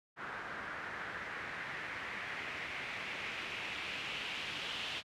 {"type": "noise with low-pass filter sweep", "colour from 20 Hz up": "white", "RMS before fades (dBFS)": -42, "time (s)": [0.16, 5.03], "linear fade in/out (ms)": 50, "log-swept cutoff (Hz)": [1500, 3100], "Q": 2.7, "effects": ["high-pass 60 Hz 12 dB/octave"]}